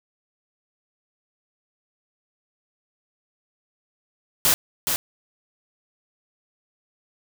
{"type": "noise with echo", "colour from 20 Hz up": "white", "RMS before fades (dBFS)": -18, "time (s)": [4.45, 4.54], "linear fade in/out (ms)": 0, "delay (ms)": 420, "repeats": 1, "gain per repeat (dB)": -5, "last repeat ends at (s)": 4.96, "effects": []}